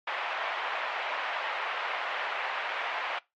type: band-pass noise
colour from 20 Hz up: pink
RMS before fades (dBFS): -33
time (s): 0.07-3.19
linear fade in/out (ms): 5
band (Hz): 660 to 2800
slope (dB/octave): 24
effects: noise-tail reverb RT60 0.2 s tail -21 dB re dry + MP3 48 kbps